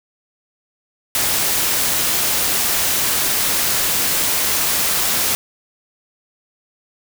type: noise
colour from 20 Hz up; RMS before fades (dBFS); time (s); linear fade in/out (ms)
white; -18; 1.15-5.35; 0
effects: none